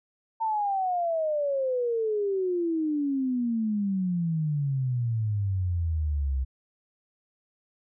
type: exponential sweep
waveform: sine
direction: down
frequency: 908 to 64.1 Hz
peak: -24 dBFS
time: 0.4-6.45 s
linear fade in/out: 20 ms
effects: none